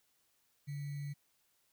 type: tone with sample-and-hold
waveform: sine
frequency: 143.6 Hz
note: D3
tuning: 39 cents flat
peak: -38 dBFS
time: 0.67-1.14 s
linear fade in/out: 20 ms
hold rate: 2100 Hz
effects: white hiss -75 dBFS RMS until 1.72 s